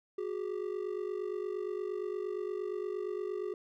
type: ring-modulated tone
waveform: triangle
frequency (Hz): 392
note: G4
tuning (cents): 0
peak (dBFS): -29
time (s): 0.18-3.54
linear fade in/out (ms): 2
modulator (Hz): 24.3
effects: none